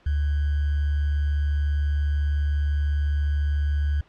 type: tone with sample-and-hold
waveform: sine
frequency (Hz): 72.9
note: D2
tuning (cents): -12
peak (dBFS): -20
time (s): 0.06-4.01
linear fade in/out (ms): 5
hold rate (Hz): 1575
effects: pink hiss -57 dBFS RMS until 4.08 s + low-pass 3000 Hz 12 dB/octave